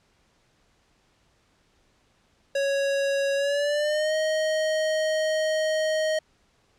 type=tone with pitch glide; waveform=square; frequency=554.4 to 625.9 Hz; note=C#5 to D#5; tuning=0 to +10 cents; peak=-23 dBFS; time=2.55-6.19 s; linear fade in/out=5 ms; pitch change=+210 cents; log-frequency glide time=3.35-4.15 s; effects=pink hiss -65 dBFS RMS until 6.78 s + low-pass 7000 Hz 12 dB/octave